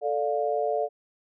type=chord; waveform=sine; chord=D minor; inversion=second; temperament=just; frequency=440.5 / 587.3 / 704.8 Hz; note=A4 / D5 / F5; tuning=+2 / 0 / +16 cents; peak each=-28 dBFS; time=0.01-0.89 s; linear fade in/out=50 ms; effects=none